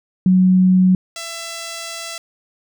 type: tone pair in turn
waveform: sine / 5% pulse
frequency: 185 / 668.7 Hz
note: F#3 / E5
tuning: 0 / +25 cents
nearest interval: octave + minor seventh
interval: 2225 cents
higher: second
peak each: -9 / -16 dBFS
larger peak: first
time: 0.26-0.95 / 1.16-2.18 s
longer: second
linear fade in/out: 2 ms
effects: none